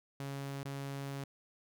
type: tone with dropouts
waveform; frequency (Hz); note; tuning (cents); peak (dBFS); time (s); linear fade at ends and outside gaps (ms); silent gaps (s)
sawtooth; 138.59; C#3; 0; -35; 0.2-1.24; 2; 0.631-0.652
effects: none